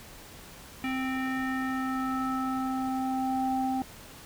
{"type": "tone with low-pass filter sweep", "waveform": "square", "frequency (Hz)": 261.6, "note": "C4", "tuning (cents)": 0, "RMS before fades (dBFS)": -30, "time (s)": [0.84, 3.82], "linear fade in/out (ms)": 0, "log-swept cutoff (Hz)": [2400, 700], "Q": 3.8, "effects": ["pink hiss -48 dBFS RMS until 4.25 s"]}